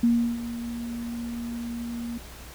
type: tone with ADSR envelope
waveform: sine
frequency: 235.4 Hz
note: A#3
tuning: 17 cents sharp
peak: -16 dBFS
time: 0.03-2.18 s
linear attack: 7 ms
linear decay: 340 ms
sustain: -14 dB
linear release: 4 ms
effects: added 60 Hz sine -45 dBFS peak until 2.54 s + pink hiss -45 dBFS RMS until 2.54 s